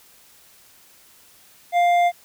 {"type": "tone with hard clipping", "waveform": "triangle", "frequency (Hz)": 700, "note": "F5", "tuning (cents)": 4, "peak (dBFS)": -16, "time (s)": [1.72, 2.12], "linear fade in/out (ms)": 50, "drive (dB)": 11, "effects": ["white hiss -52 dBFS RMS until 2.24 s"]}